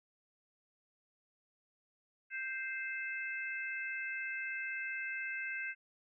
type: harmonic tone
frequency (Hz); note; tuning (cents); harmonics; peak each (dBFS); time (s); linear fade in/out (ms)
523; C5; -1; 3 / 4 / 5; -40 / -42 / -43; 2.3-5.75; 50
effects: none